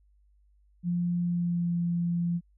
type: tone with pitch glide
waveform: sine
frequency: 174.61 to 172.11 Hz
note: F3 to F3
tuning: 0 to -25 cents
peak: -25 dBFS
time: 0.83-2.41 s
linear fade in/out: 50 ms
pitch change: -25 cents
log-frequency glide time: 1.2-1.75 s
effects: added 50 Hz sine -60 dBFS peak until 2.57 s